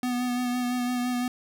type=tone with vibrato; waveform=square; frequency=246.9 Hz; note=B3; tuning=in tune; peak=-26 dBFS; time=0.03-1.28 s; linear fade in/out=2 ms; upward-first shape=sine; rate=5.9 Hz; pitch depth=21 cents each way; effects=none